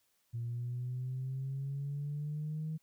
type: exponential sweep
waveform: sine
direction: up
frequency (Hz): 116.54 to 158.7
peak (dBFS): -34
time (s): 0.33-2.78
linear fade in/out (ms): 20
effects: tanh soft clip ceiling -31 dBFS + white hiss -75 dBFS RMS until 2.82 s